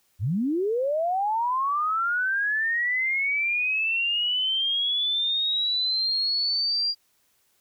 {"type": "linear sweep", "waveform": "sine", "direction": "up", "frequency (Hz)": [79.6, 4800], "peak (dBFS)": -22, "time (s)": [0.19, 6.95], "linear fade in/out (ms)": 50, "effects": ["white hiss -67 dBFS RMS until 7.6 s"]}